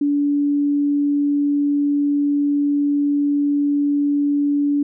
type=tone; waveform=sine; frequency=287.9 Hz; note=D4; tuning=34 cents flat; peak=-15 dBFS; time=0.01-4.83 s; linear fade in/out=5 ms; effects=none